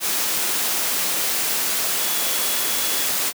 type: tone in noise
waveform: sine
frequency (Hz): 3378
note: G#7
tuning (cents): +29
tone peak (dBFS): -33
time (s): 1.97-3.11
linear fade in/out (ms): 50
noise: white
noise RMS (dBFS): -22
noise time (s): 0-3.33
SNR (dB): -14
effects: high-pass 200 Hz 12 dB/octave